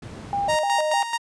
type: noise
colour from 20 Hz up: brown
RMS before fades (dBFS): -32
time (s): 0.02-0.56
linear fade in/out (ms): 5
type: tone with vibrato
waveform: sine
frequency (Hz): 703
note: F5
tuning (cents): +11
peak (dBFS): -21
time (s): 0.33-1.03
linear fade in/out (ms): 0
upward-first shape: square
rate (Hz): 3.3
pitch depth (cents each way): 230
type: tone with tremolo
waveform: sawtooth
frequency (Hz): 932.3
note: A#5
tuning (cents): 0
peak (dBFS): -17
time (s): 0.48-1.18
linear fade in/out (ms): 20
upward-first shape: square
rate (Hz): 4.6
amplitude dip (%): 60
effects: high-pass 100 Hz 12 dB/octave + resampled to 22050 Hz